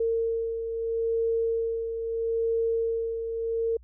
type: beating tone pair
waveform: sine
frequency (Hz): 456.5 / 457.27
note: A#4 / A#4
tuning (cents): -36 / -33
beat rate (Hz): 0.77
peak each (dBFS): -25 / -34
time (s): 0-3.77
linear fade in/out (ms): 5
effects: added 60 Hz sine -49 dBFS peak until 3.83 s

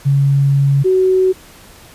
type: tone pair in turn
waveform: sine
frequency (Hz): 139.2 / 374.2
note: C#3 / F#4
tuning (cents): +8 / +20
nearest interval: octave + perfect fourth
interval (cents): 1712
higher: second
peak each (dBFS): -9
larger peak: neither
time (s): 0.05-0.84 / 0.84-1.33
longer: first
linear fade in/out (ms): 20
effects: pink hiss -41 dBFS RMS until 1.94 s + resampled to 32000 Hz

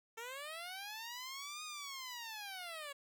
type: linear two-way sweep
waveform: 10% pulse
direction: up then down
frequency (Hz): 443.1 to 1244.5 to 552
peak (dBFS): -36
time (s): 0.17-2.93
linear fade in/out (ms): 10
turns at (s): 1.64
effects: none

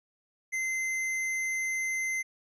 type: tone with hard clipping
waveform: sine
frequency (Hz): 2069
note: C7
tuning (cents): -20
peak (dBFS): -30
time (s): 0.52-2.23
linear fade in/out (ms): 20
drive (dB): 15
effects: resampled to 22050 Hz

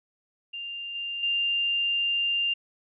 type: tone with level steps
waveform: sine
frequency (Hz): 2794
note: F7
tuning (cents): 0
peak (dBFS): -33 / -30 / -23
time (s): 0.53-2.54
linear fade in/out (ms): 10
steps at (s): 0.95 / 1.23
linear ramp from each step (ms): 2
effects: none

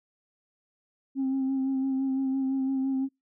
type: tone with vibrato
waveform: sine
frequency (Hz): 266.7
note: C4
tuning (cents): +33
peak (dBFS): -23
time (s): 1.15-3.09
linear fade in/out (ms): 50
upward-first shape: sine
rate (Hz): 5.9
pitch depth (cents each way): 23
effects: noise-tail reverb RT60 0.2 s tail -26 dB re dry + tanh soft clip ceiling -22 dBFS

